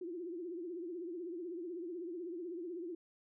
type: tone with vibrato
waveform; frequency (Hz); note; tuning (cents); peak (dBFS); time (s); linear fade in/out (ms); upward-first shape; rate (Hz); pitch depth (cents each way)
sine; 346.2; F4; -15; -40; 0.01-2.95; 5; triangle; 16; 140
effects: none